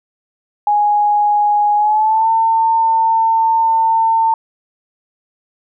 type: tone with pitch glide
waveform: sine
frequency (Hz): 830.6 to 900.6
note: G#5 to A5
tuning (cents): 0 to +40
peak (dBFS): -10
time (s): 0.67-4.34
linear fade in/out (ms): 2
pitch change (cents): +140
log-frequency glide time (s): 1.76-2.3
effects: none